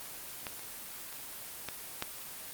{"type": "clicks", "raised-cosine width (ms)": 0.2, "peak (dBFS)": [-19, -28, -28, -18, -14], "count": 5, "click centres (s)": [0.468, 0.594, 1.127, 1.687, 2.024], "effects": ["white hiss -44 dBFS RMS until 2.53 s", "Opus 24 kbps"]}